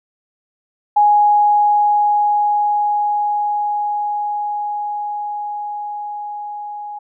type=tone with level ramp; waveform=sine; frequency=830.6 Hz; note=G#5; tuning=in tune; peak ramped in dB=-8 to -26 dBFS; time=0.96-6.99 s; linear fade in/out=10 ms; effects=none